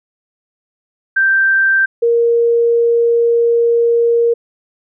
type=tone pair in turn; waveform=sine; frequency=1568 / 468.1 Hz; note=G6 / A#4; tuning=0 / +7 cents; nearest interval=octave + major sixth; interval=2093 cents; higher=first; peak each=-9 dBFS; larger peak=neither; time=1.16-1.86 / 2.02-4.34 s; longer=second; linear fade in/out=10 ms; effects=none